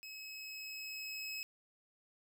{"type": "tone with level ramp", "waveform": "25% pulse", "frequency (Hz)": 2567, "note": "E7", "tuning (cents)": -47, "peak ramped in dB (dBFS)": [-43, -36], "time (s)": [0.03, 1.43], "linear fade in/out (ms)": 0, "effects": []}